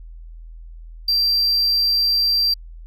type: tone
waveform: triangle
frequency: 4712 Hz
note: D8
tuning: 5 cents sharp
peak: -14 dBFS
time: 1.08-2.54 s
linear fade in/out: 5 ms
effects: added 41 Hz sine -35 dBFS peak until 2.86 s

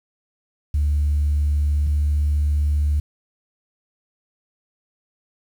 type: tone pair in turn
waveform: sine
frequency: 73.42 / 73.75 Hz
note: D2 / D2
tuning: 0 / +8 cents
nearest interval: unison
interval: 8 cents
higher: second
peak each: -15 dBFS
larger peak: neither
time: 0.74-1.87 / 1.87-3 s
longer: neither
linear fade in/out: 5 ms
effects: tanh soft clip ceiling -13 dBFS + 8-bit

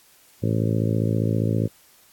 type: harmonic tone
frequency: 55 Hz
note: A1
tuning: in tune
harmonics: 2 / 3 / 4 / 5 / 6 / 7 / 8 / 9 / 10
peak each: -22 / -26 / -28 / -30 / -32 / -33 / -34 / -35 / -36 dBFS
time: 0.42-1.68 s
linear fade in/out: 20 ms
effects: white hiss -55 dBFS RMS until 2.12 s + AAC 64 kbps

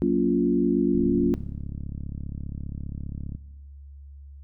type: chord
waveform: sine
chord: Gb major seventh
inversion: none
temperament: equal with one note detuned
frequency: 185 / 233.1 / 282.4 / 349.2 Hz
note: Gb3 / Bb3 / Db4 / F4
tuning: 0 / 0 / +32 / 0 cents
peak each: -26 / -25 / -24 / -24 dBFS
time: 0.02-1.34 s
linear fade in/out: 0 ms
type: click train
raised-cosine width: 5 ms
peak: -22 dBFS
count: 85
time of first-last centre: 0.95-3.35 s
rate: 35 Hz
effects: noise-tail reverb RT60 1.0 s tail -18 dB re dry + added 70 Hz sine -41 dBFS peak until 4.43 s

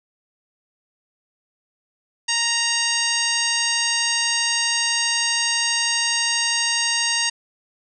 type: harmonic tone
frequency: 932.3 Hz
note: A#5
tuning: in tune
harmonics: 1 / 2 / 3 / 4 / 5 / 6 / 7 / 9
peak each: -31 / -26 / -25 / -30 / -25 / -30 / -26 / -28 dBFS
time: 2.28-7.3 s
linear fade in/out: 10 ms
effects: none

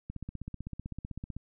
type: click train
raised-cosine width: 5 ms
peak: -26 dBFS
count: 21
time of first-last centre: 0.1-1.366 s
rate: 15.8 Hz
effects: none

